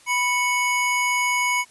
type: tone pair together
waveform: square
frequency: 987.6 / 2217 Hz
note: B5 / C#7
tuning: 0 / 0 cents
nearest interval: octave + major second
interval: 1400 cents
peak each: -24 / -22 dBFS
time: 0.06-1.65 s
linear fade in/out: 50 ms
effects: white hiss -52 dBFS RMS until 1.7 s + resampled to 24000 Hz